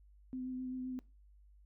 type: tone with vibrato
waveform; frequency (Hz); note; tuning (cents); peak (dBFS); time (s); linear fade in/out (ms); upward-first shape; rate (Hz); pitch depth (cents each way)
sine; 255.7; C4; -40; -38; 0.33-0.99; 0; sine; 7.7; 16
effects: noise-tail reverb RT60 0.3 s tail -21 dB re dry + added 50 Hz sine -59 dBFS peak until 1.65 s